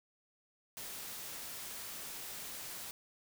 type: noise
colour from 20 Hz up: white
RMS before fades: -45 dBFS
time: 0.77-2.91 s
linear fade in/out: 0 ms
effects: none